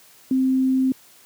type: tone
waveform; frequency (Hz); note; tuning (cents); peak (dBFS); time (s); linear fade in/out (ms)
sine; 261.6; C4; 0; -16; 0.31-0.92; 2
effects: white hiss -51 dBFS RMS until 1.25 s + high-pass 100 Hz 12 dB/octave

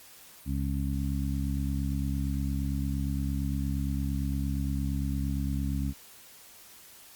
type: harmonic tone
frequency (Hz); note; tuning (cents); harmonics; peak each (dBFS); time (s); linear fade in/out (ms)
68.7; C#2; -15; 1 / 2 / 3 / 4; -30 / -33 / -35 / -36; 0.45-5.94; 50
effects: white hiss -52 dBFS RMS until 7.15 s + Opus 48 kbps

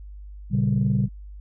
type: chord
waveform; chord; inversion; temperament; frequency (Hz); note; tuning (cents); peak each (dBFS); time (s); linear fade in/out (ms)
sine; G diminished; first; equal; 116.54 / 138.59 / 196; Bb2 / Db3 / G3; 0 / 0 / 0; -22; 0.5-1.09; 50
effects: tanh soft clip ceiling -12 dBFS + added 50 Hz sine -37 dBFS peak until 1.4 s

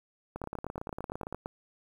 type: two click trains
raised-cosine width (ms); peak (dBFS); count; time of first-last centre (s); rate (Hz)
1; -23 / -22; 18 / 10; 0.36-1.326 / 0.44-1.459; 17.6 / 8.83
effects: 9-bit

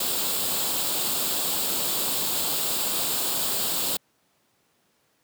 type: noise with comb filter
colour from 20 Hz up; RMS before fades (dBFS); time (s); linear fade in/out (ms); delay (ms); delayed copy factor
white; -26; 0-3.97; 5; 0.25; +0.6
effects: pink hiss -67 dBFS RMS until 5.23 s + high-pass 150 Hz 12 dB/octave

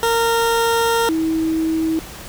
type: tone pair in turn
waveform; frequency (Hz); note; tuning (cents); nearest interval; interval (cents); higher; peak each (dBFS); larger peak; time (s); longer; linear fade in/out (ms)
20% pulse / sine; 461.3 / 321.5; A#4 / E4; -18 / -43; tritone; 625; first; -10 / -16; first; 0.03-1.09 / 1.09-1.99; first; 0
effects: pink hiss -35 dBFS RMS until 2.28 s

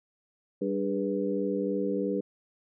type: harmonic tone with a mistuned harmonic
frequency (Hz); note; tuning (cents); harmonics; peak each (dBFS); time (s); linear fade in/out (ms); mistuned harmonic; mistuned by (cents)
98; G2; 0; 2 / 3 / 4 / 5; -32 / -32 / -32 / -32; 0.61-2.21; 10; 4; +65
effects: none

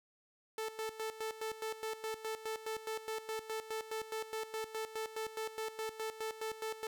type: tone with tremolo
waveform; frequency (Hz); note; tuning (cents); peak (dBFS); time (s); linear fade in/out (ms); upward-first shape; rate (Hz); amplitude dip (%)
sawtooth; 440; A4; 0; -33; 0.58-6.87; 2; square; 4.8; 75
effects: none

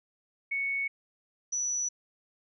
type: tone pair in turn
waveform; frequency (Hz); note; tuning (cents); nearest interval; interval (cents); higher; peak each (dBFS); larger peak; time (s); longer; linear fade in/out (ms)
sine; 2217 / 5919; C#7 / F#8; 0 / 0; octave + perfect fourth; 1700; second; -28; neither; 0.51-0.88 / 1.52-1.89; neither; 10
effects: none

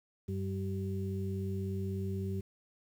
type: harmonic tone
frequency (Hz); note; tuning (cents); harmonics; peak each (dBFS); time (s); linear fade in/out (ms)
96.4; G2; -28; 1 / 2 / 4; -35 / -38 / -41; 0.28-2.41; 10
effects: 10-bit

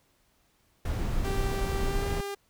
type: noise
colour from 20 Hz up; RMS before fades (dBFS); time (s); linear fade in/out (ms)
brown; -29; 0.85-2.21; 5
type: tone with pitch glide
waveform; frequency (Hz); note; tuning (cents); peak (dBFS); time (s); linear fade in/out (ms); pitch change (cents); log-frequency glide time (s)
sawtooth; 391.4 to 400.8; G4 to G4; -3 to +38; -29; 1.24-2.35; 10; +41; 1.83-2.09
effects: pink hiss -68 dBFS RMS until 2.49 s

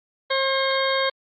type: harmonic tone with a mistuned harmonic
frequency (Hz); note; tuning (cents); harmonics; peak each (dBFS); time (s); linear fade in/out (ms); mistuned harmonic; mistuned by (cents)
536; C5; +42; 1 / 2 / 3 / 4 / 6 / 7 / 8; -23 / -26 / -28 / -29 / -31 / -31 / -32; 0.3-1.1; 10; 8; +22
effects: Opus 32 kbps

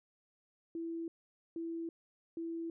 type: tone bursts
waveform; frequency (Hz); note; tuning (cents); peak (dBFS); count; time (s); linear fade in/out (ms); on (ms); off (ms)
sine; 331.8; E4; +11; -37; 3; 0.75-2.7; 2; 330; 480
effects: none

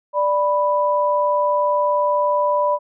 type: tone pair together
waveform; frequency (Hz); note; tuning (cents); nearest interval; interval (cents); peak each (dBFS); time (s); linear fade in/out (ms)
sine; 589 / 987.7; D5 / B5; +5 / 0; major sixth; 895; -18; 0.13-2.79; 50
effects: none

